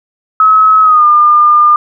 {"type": "tone with pitch glide", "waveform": "sine", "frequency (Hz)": [1284, 1205], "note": ["E6", "D6"], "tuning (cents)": [-46, 44], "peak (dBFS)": -3, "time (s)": [0.4, 1.76], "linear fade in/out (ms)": 2, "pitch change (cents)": -110, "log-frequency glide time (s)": [0.82, 1.05], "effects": []}